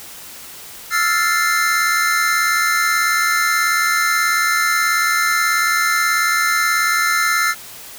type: chord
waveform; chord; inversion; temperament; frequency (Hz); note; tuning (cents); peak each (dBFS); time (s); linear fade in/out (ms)
square; F major seventh; third; equal; 1318.5 / 1396.9 / 1760 / 2093; E6 / F6 / A6 / C7; 0 / 0 / 0 / 0; -21; 0.9-7.55; 50
effects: white hiss -36 dBFS RMS until 7.98 s